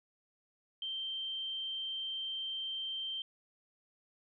sine tone, 3136 Hz, G7, in tune, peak -36 dBFS, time 0.82-3.22 s, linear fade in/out 2 ms, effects none

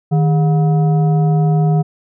sine tone with frequency modulation, 155.56 Hz, D#3, in tune, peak -10 dBFS, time 0.11-1.83 s, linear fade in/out 20 ms, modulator 564 Hz, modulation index 0.45, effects none

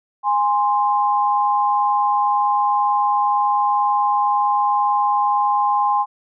sine tone pair together, 824.5 / 1046.5 Hz, G#5 / C6, -13 / 0 cents, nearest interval major third, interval 413 cents, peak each -17 / -18 dBFS, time 0.23-6.06 s, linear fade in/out 50 ms, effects none

